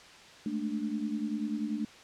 sine tone cluster, 212.8 / 223 / 295.4 Hz, G#3 / A3 / D4, +42 / +23 / +10 cents, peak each -36 / -34 / -35 dBFS, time 0.46-1.85 s, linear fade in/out 2 ms, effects white hiss -52 dBFS RMS until 2.03 s + low-pass 5000 Hz 12 dB/octave

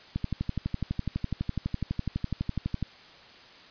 click train, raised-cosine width 5 ms, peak -16 dBFS, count 33, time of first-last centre 0.16-2.827 s, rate 12 Hz, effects white hiss -51 dBFS RMS until 3.7 s + resampled to 11025 Hz

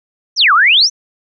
sine exponential two-way sweep, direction down then up, 6272 to 1108.7 to 6272 Hz, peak -6 dBFS, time 0.36-0.9 s, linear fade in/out 50 ms, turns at 0.53 s, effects none

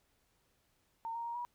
sine tone with pitch steps, 912 / 932 / 938 / 965 Hz, A#5 / A#5 / A#5 / B5, -38 / -1 / +11 / -40 cents, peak -37 dBFS, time 1.05-1.45 s, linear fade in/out 0 ms, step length 100 ms, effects pink hiss -75 dBFS RMS until 1.54 s

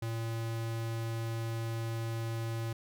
square tone, 114.1 Hz, A#2, 37 cents flat, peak -34 dBFS, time 0.02-2.73 s, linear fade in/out 5 ms, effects none

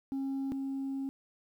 sine tone pair in turn, 271 / 271 Hz, C#4 / C#4, -39 / -39 cents, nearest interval unison, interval 0 cents, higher neither, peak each -29 / -31 dBFS, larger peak first, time 0.12-0.52 / 0.52-1.09 s, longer second, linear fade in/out 0 ms, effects tanh soft clip ceiling -31 dBFS + 11-bit

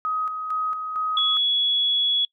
sine tone with tremolo, 1260 Hz, D#6, 21 cents sharp, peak -22 dBFS, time 0.05-1.37 s, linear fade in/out 0 ms, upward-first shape square, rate 2.2 Hz, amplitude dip 45%
sine tone, 3375 Hz, G#7, 27 cents sharp, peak -18 dBFS, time 1.17-2.25 s, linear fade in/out 2 ms
effects noise-tail reverb RT60 0.1 s tail -25 dB re dry

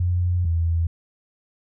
sine tone pair in turn, 88.8 / 83.39 Hz, F2 / E2, +29 / +21 cents, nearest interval minor second, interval 108 cents, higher first, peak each -18 dBFS, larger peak neither, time 0-0.45 / 0.45-0.87 s, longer first, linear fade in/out 5 ms, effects none

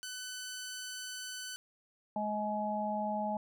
10% pulse tone, 1504 Hz, F#6, 28 cents sharp, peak -32 dBFS, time 0.03-1.56 s, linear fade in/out 0 ms
harmonic tone, 210.9 Hz, G#3, 27 cents sharp, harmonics 1 / 3 / 4, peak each -37 / -37 / -35 dBFS, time 2.16-3.37 s, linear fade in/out 2 ms
effects none

